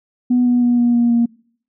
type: tone with pitch steps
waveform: sine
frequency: 246.9 / 244.5 / 242.1 / 239.7 / 237.4 / 235.1 Hz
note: B3 / B3 / B3 / A#3 / A#3 / A#3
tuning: 0 / -17 / -34 / +48 / +32 / +15 cents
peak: -10 dBFS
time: 0.3-1.26 s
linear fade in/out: 10 ms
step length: 160 ms
effects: noise-tail reverb RT60 0.6 s tail -26 dB re dry + tanh soft clip ceiling -7 dBFS